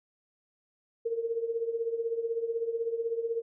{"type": "tone with tremolo", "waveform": "sine", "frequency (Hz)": 460.3, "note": "A#4", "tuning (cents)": -22, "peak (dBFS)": -25, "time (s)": [1.05, 3.42], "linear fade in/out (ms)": 10, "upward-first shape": "triangle", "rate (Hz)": 16, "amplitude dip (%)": 80, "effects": []}